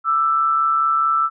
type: tone pair together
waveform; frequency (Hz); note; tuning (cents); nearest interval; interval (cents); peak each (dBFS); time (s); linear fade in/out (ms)
sine; 1181.3 / 1326; D6 / E6; +10 / +10; major second; 200; -24 / -15; 0.04-1.3; 50
effects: none